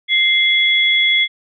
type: tone pair together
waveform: sine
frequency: 2093 / 3372 Hz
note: C7 / G#7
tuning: 0 / +26 cents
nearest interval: minor sixth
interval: 826 cents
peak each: -14 dBFS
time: 0.08-1.28 s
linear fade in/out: 50 ms
effects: none